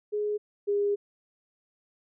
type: tone pair in turn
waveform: sine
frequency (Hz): 418.1 / 407.1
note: G#4 / G#4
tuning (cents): +12 / -35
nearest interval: unison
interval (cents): 47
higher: first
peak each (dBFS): -26 / -23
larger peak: second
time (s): 0.12-0.38 / 0.67-0.96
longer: second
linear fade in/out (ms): 20
effects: none